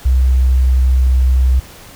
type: tone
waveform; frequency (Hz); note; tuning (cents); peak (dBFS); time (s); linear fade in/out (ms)
sine; 64.1; C2; -35; -8; 0.05-1.6; 10
effects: pink hiss -38 dBFS RMS until 1.95 s